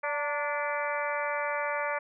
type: harmonic tone with a mistuned harmonic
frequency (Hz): 290.6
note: D4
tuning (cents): -18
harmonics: 2 / 3 / 4 / 5 / 6 / 7 / 8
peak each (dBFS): -33 / -35 / -36 / -37 / -38 / -38 / -39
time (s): 0.03-1.99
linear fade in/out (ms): 10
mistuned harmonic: 3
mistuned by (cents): +48
effects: none